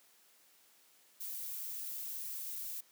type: noise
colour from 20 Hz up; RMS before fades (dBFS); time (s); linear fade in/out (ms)
violet; -42; 1.2-2.81; 10
effects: white hiss -66 dBFS RMS until 2.91 s + high-pass 200 Hz 12 dB/octave